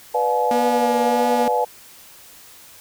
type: chord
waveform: sine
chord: B diminished seventh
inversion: none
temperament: just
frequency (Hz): 493.9 / 592.7 / 711.2 / 853.4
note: B4 / D5 / F5 / Ab5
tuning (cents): 0 / +16 / +31 / +47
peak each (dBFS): -21 / -26 / -24 / -20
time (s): 0.14-1.65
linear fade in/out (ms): 10
type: tone with vibrato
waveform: sawtooth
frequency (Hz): 240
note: B3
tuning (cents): -49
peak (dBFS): -18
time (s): 0.51-1.48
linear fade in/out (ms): 2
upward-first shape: triangle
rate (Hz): 1.6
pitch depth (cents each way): 19
effects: white hiss -45 dBFS RMS until 2.8 s